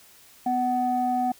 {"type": "tone pair together", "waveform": "sine", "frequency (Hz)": [249.6, 748], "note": ["B3", "F#5"], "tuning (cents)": [19, 19], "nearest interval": "octave + perfect fifth", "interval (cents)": 1900, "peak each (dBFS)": [-26, -22], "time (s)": [0.46, 1.32], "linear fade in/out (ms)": 5, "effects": ["tanh soft clip ceiling -15 dBFS", "white hiss -53 dBFS RMS until 1.39 s"]}